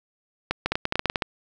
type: clicks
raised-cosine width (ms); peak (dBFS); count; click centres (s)
0.3; -7; 12; 0.51 / 0.66 / 0.72 / 0.755 / 0.854 / 0.924 / 0.956 / 0.994 / 1.057 / 1.099 / 1.158 / 1.222
effects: none